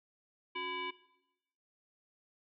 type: tone with frequency modulation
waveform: sine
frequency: 1651 Hz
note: G#6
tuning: 11 cents flat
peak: -36 dBFS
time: 0.55-0.91 s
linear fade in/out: 10 ms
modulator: 643 Hz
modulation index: 2.1
effects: noise-tail reverb RT60 0.9 s tail -17 dB re dry